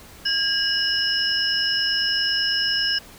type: tone cluster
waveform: sine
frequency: 1622 / 2912 / 5100 / 5330 Hz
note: G#6 / F#7 / D#8 / E8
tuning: -41 / -28 / +42 / +18 cents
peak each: -25 dBFS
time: 0.25-2.99 s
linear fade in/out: 10 ms
effects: pink hiss -45 dBFS RMS until 3.18 s